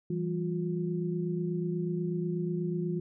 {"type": "tone cluster", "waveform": "sine", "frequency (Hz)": [166.3, 194.5, 356], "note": ["E3", "G3", "F4"], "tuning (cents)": [16, -13, 33], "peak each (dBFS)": [-31, -37, -34], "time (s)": [0.1, 3], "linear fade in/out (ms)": 5, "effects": []}